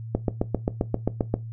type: click train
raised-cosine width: 2 ms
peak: -8 dBFS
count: 10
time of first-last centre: 0.15-1.34 s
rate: 7.56 Hz
effects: noise-tail reverb RT60 0.2 s tail -17 dB re dry + added 113 Hz sine -33 dBFS peak until 1.52 s